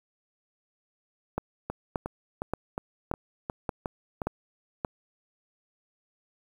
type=two click trains; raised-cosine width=1 ms; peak=-17 / -14 dBFS; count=8 / 7; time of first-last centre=1.7-4.218 / 1.38-4.848 s; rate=2.78 / 1.73 Hz; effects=8-bit